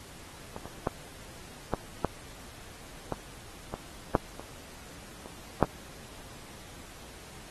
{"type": "clicks", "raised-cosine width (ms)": 1, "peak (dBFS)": [-24, -25, -12, -13, -12, -17, -20, -7, -26, -29, -6], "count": 11, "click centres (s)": [0.564, 0.656, 0.872, 1.737, 2.047, 3.123, 3.74, 4.152, 4.396, 5.259, 5.627], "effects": ["pink hiss -49 dBFS RMS until 7.5 s", "AAC 32 kbps"]}